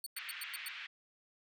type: tone bursts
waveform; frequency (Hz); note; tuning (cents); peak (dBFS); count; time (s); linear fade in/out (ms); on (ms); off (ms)
10% pulse; 4435; C#8; 0; -33; 6; 0.04-0.684; 2; 24; 100
type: band-pass noise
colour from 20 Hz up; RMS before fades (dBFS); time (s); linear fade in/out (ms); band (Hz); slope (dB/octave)
pink; -46; 0.16-0.87; 10; 1700 to 3100; 24
effects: none